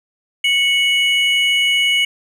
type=tone pair together; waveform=triangle; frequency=2217 / 2933 Hz; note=C#7 / F#7; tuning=0 / -16 cents; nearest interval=perfect fourth; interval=484 cents; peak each=-14 dBFS; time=0.44-2.05 s; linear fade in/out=5 ms; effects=none